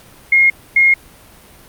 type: tone pair in turn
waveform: sine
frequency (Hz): 2144 / 2144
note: C7 / C7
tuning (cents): +42 / +42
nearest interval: unison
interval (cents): 0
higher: neither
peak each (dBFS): -7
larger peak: neither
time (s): 0.32-0.5 / 0.76-0.94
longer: neither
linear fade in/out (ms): 5
effects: pink hiss -43 dBFS RMS until 1.68 s + Opus 48 kbps